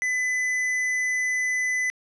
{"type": "tone with tanh clipping", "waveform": "triangle", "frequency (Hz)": 2006, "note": "B6", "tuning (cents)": 26, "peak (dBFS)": -24, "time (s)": [0.02, 1.9], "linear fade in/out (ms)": 0, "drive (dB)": 14, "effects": ["low-pass 10000 Hz 12 dB/octave"]}